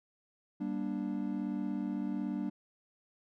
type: chord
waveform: triangle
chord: G minor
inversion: none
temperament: equal with one note detuned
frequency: 196 / 237.4 / 293.7 Hz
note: G3 / Bb3 / D4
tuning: 0 / +32 / 0 cents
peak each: -35 / -36 / -35 dBFS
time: 0.6-2.5 s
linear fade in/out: 10 ms
effects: none